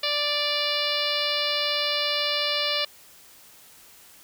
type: harmonic tone with a mistuned harmonic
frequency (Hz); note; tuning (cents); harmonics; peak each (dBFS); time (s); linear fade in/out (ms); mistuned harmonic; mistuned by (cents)
587.3; D5; 0; 1 / 2 / 3 / 4 / 5 / 6 / 7 / 8 / 9; -31 / -34 / -35 / -32 / -30 / -30 / -30 / -32 / -36; 0.03-2.85; 5; 5; -23
effects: white hiss -51 dBFS RMS until 4.23 s